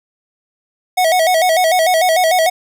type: tone with vibrato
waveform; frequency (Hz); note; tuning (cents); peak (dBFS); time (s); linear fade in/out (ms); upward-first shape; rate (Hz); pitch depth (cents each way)
square; 689; F5; -24; -11; 0.97-2.5; 10; square; 6.7; 110
effects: none